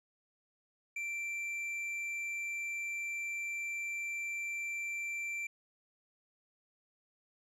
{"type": "tone with tanh clipping", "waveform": "triangle", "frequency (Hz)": 2349, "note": "D7", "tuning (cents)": 0, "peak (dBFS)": -37, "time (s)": [0.96, 5.47], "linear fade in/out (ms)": 5, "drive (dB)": 10, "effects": []}